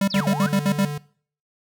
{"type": "tone bursts", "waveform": "square", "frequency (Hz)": 197.1, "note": "G3", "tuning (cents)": 10, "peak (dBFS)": -18, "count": 7, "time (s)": [0.01, 0.852], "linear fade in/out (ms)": 5, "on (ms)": 68, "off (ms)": 61}
{"type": "exponential two-way sweep", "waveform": "sine", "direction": "down then up", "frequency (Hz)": [5720, 523.3, 1624], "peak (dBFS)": -27, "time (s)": [0.1, 0.49], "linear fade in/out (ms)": 5, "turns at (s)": 0.28}
{"type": "tone", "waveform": "square", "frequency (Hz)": 146.7, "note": "D3", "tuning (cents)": -2, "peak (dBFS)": -27, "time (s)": [0.15, 0.98], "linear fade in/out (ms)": 5}
{"effects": ["noise-tail reverb RT60 0.5 s tail -21 dB re dry"]}